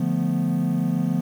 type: chord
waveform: triangle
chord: B half-diminished seventh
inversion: first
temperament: equal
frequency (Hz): 146.83 / 174.61 / 220 / 246.9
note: D3 / F3 / A3 / B3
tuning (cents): 0 / 0 / 0 / 0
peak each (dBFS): -25 / -21 / -25 / -23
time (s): 0-1.21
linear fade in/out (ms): 5
effects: tanh soft clip ceiling -10 dBFS + 8-bit